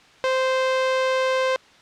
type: tone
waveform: sawtooth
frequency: 521 Hz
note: C5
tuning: 7 cents flat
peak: -15 dBFS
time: 0.24-1.56 s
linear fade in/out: 0 ms
effects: white hiss -51 dBFS RMS until 1.81 s + low-pass 4000 Hz 12 dB/octave